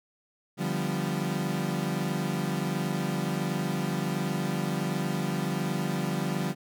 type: chord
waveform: 35% pulse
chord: G dominant seventh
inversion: second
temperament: equal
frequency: 146.83 / 174.61 / 196 / 246.9 Hz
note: D3 / F3 / G3 / B3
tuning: 0 / 0 / 0 / 0 cents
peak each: -31 / -30 / -31 / -36 dBFS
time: 0.57-6.55 s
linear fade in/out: 50 ms
effects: none